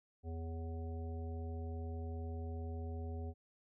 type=harmonic tone with a mistuned harmonic; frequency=82.41 Hz; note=E2; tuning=in tune; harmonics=1 / 3 / 5 / 7 / 9; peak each=-40 / -50 / -51 / -57 / -55 dBFS; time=0.23-3.34 s; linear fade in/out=50 ms; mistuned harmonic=7; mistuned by=-69 cents; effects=none